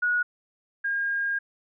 sine tone pair in turn, 1456 / 1618.6 Hz, F#6 / G#6, -28 / -45 cents, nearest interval major second, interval 183 cents, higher second, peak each -21 / -24 dBFS, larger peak first, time 0.02-0.23 / 0.84-1.39 s, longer second, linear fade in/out 10 ms, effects none

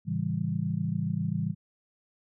sine chord, A dominant seventh, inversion none, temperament just, 110 / 137.5 / 165 / 198 Hz, A2 / C#3 / E3 / G3, 0 / -14 / +2 / +18 cents, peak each -34 / -34 / -30 / -33 dBFS, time 0.05-1.55 s, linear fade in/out 50 ms, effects none

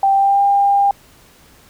sine tone with pitch glide, 784 to 800.5 Hz, G5 to G5, 0 to +36 cents, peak -10 dBFS, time 0.03-0.91 s, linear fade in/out 2 ms, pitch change +36 cents, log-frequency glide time 0.14-0.42 s, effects pink hiss -48 dBFS RMS until 1.69 s

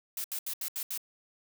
blue noise bursts, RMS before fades -35 dBFS, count 6, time 0.17-0.977 s, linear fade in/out 2 ms, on 72 ms, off 75 ms, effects none

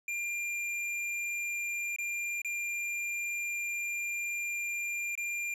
square tone with dropouts, 2393 Hz, D7, 32 cents sharp, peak -33 dBFS, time 0.08-5.54 s, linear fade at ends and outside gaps 2 ms, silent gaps 1.962-1.985 / 2.418-2.447 / 5.153-5.176 s, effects low-pass 11000 Hz 12 dB/octave

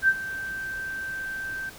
sine tone with ADSR envelope, 1561 Hz, G6, 8 cents flat, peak -14 dBFS, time 0.02-1.7 s, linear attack 62 ms, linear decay 51 ms, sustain -16 dB, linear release 12 ms, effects pink hiss -45 dBFS RMS until 1.78 s

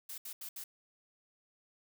blue noise bursts at uneven times, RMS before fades -44 dBFS, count 4, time 0.09-0.18 / 0.25-0.33 / 0.41-0.49 / 0.56-0.64 s, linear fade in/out 5 ms, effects none

